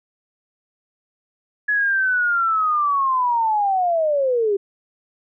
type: linear sweep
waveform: sine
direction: down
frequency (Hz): 1700 to 387.2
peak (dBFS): -16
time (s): 1.68-4.57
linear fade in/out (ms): 10
effects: none

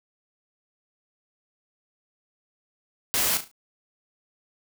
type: noise with echo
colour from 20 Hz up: white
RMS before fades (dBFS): -24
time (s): 3.14-3.37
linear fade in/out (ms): 0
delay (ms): 36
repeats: 4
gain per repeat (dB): -9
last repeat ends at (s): 3.514
effects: none

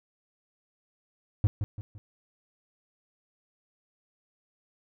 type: tone with echo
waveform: triangle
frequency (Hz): 103.5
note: G#2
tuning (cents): -5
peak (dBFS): -16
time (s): 1.44-1.47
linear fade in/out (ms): 0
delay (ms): 170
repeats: 3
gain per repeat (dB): -8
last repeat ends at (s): 1.98
effects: none

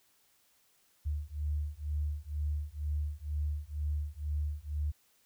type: beating tone pair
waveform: sine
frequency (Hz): 73.42 / 75.52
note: D2 / D2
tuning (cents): 0 / +49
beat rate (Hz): 2.1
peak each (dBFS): -35 / -35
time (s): 1.05-4.92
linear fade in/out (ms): 20
effects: white hiss -69 dBFS RMS until 5.25 s

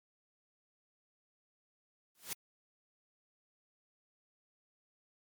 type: noise with exponential growth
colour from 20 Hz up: white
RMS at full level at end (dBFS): -36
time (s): 2.15-2.33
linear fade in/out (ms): 0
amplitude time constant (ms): 39
effects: high-pass 100 Hz 12 dB/octave + MP3 96 kbps

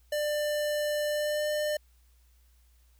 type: tone with pitch glide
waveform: square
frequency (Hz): 595 to 601.2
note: D5 to D5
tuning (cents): +22 to +40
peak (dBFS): -28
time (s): 0.12-1.77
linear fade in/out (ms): 5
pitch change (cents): +18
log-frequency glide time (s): 1.08-1.52
effects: added 60 Hz sine -59 dBFS peak until 2.99 s + white hiss -70 dBFS RMS until 2.99 s

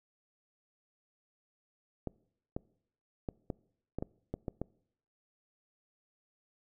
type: clicks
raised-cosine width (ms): 2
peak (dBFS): -22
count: 9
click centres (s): 2.073 / 2.565 / 3.288 / 3.502 / 3.986 / 4.025 / 4.34 / 4.482 / 4.616
effects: noise-tail reverb RT60 0.7 s tail -24 dB re dry

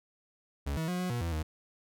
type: tone with pitch steps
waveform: 40% pulse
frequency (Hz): 70.7 / 160.8 / 179.8 / 181.7 / 120.4 / 84.2 / 78.1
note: C#2 / E3 / F#3 / F#3 / B2 / E2 / D#2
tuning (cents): +35 / -43 / -49 / -31 / -44 / +37 / +7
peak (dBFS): -30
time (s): 0.66-1.43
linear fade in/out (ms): 10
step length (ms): 110
effects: none

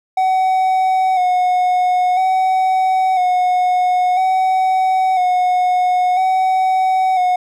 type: tone with vibrato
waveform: triangle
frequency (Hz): 740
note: F#5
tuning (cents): 0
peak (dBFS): -10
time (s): 0.17-7.36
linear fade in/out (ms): 5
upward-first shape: square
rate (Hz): 0.5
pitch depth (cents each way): 29
effects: none

